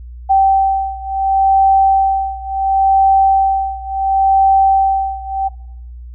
sine beating tone pair, 776 / 776.71 Hz, G5 / G5, -18 / -16 cents, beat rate 0.71 Hz, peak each -12 / -14 dBFS, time 0.29-5.49 s, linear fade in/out 20 ms, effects noise-tail reverb RT60 0.7 s tail -20 dB re dry + added 60 Hz sine -29 dBFS peak until 6.14 s

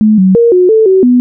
sine tone with pitch steps, 214.9 / 188.1 / 468 / 363 / 440.7 / 378.9 / 247.3 Hz, A3 / F#3 / A#4 / F#4 / A4 / F#4 / B3, -41 / +29 / +7 / -33 / +3 / +41 / +3 cents, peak -3 dBFS, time 0.01-1.2 s, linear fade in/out 0 ms, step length 170 ms, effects none

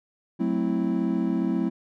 triangle chord, F# half-diminished seventh, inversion none, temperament equal, 185 / 220 / 261.6 / 329.6 Hz, F#3 / A3 / C4 / E4, 0 / 0 / 0 / 0 cents, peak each -26 dBFS, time 0.39-1.7 s, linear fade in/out 20 ms, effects none

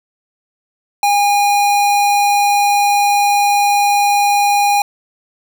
square tone, 815 Hz, G#5, 33 cents flat, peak -11 dBFS, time 1.03-4.82 s, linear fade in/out 2 ms, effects none

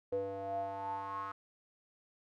square tone with band-pass filter sweep, 98 Hz, G2, in tune, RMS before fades -39 dBFS, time 0.12-1.32 s, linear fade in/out 5 ms, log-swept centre 490 to 1200 Hz, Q 9.9, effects none

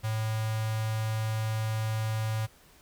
square tone with notch filter, 110 Hz, A2, in tune, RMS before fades -30 dBFS, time 0.03-2.47 s, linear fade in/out 20 ms, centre 320 Hz, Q 1.2, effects pink hiss -58 dBFS RMS until 2.81 s

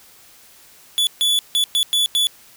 45% pulse tone bursts at uneven times, 3441 Hz, A7, 39 cents flat, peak -15 dBFS, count 6, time 0.98-1.07 / 1.21-1.39 / 1.55-1.64 / 1.75-1.83 / 1.93-2.06 / 2.15-2.27 s, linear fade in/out 0 ms, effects white hiss -48 dBFS RMS until 2.56 s

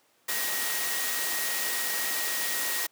sine tone in noise, 1888 Hz, A#6, 22 cents sharp, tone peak -35 dBFS, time 0.28-2.87 s, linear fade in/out 10 ms, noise white, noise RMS -30 dBFS, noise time 0.28-2.87 s, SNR -8 dB, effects pink hiss -65 dBFS RMS until 2.91 s + high-pass 300 Hz 12 dB/octave

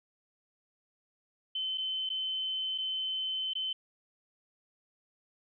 sine tone with dropouts, 3063 Hz, G7, 41 cents flat, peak -31 dBFS, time 1.55-3.73 s, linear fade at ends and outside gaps 5 ms, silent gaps 1.776-1.78 / 2.092-2.1 / 2.779-2.783 / 3.535-3.552 s, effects none

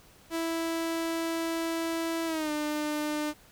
sawtooth tone with pitch glide, 329.6 to 300.5 Hz, E4 to D4, 0 to +40 cents, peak -25 dBFS, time 0.3-3.34 s, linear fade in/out 50 ms, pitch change -160 cents, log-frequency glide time 2.26-2.51 s, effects pink hiss -57 dBFS RMS until 3.51 s

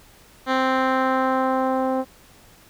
10% pulse tone with low-pass filter sweep, 261.6 Hz, C4, in tune, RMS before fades -21 dBFS, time 0.46-2.05 s, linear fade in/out 50 ms, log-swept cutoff 3100 to 610 Hz, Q 0.98, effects pink hiss -51 dBFS RMS until 2.69 s

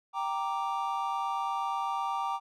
triangle chord, G minor, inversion none, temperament equal, 784 / 932.3 / 1174.7 Hz, G5 / Bb5 / D6, 0 / 0 / 0 cents, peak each -32 dBFS, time 0.13-2.4 s, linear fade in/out 50 ms, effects none

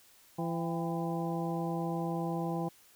harmonic tone with a mistuned harmonic, 168.1 Hz, E3, 34 cents sharp, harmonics 1 / 2 / 3 / 4 / 5 / 6, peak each -34 / -37 / -41 / -43 / -39 / -45 dBFS, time 0.38-2.69 s, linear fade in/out 10 ms, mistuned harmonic 5, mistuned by -82 cents, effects white hiss -61 dBFS RMS until 2.95 s

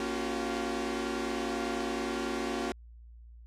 sawtooth chord, Gb major seventh, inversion first, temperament equal with one note detuned, 233.1 / 277.2 / 349.2 / 379.1 Hz, Bb3 / Db4 / F4 / Gb4, 0 / 0 / 0 / +42 cents, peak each -33 dBFS, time 0-2.72 s, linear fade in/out 2 ms, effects added 58 Hz sine -48 dBFS peak until 3.46 s + low-pass 8000 Hz 12 dB/octave

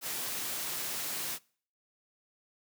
white noise, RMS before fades -36 dBFS, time 0.01-1.39 s, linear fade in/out 50 ms, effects noise-tail reverb RT60 0.5 s tail -25 dB re dry + high-pass 100 Hz 12 dB/octave

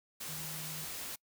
sine tone in noise, 155.56 Hz, D#3, in tune, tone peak -46 dBFS, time 0.28-0.85 s, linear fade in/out 10 ms, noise white, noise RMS -42 dBFS, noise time 0.2-1.16 s, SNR -7 dB, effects noise-tail reverb RT60 0.1 s tail -26 dB re dry

